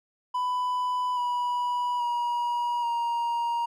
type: tone with pitch steps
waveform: triangle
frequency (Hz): 996 / 977.2 / 958.7 / 940.6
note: B5 / B5 / A#5 / A#5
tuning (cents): +14 / -19 / +48 / +15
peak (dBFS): -23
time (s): 0.34-3.66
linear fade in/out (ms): 10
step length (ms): 830
effects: none